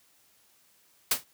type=noise with exponential decay; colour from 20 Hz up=white; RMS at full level=-19 dBFS; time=1.11-1.24 s; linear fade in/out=5 ms; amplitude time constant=27 ms; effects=white hiss -64 dBFS RMS until 1.33 s + high-pass 60 Hz 12 dB/octave